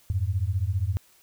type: beating tone pair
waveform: sine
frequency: 87.2 / 102.2 Hz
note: F2 / G#2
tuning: -2 / -27 cents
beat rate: 15 Hz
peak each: -26 dBFS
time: 0.1-0.97 s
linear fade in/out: 0 ms
effects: white hiss -59 dBFS RMS until 1.22 s